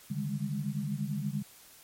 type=tone cluster; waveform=sine; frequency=142 / 153.9 / 200.2 / 208.8 Hz; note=C#3 / D#3 / G3 / G#3; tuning=+42 / -19 / +37 / +10 cents; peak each=-35 / -37 / -36 / -38 dBFS; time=0.1-1.43 s; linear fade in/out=10 ms; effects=white hiss -55 dBFS RMS until 1.83 s + MP3 64 kbps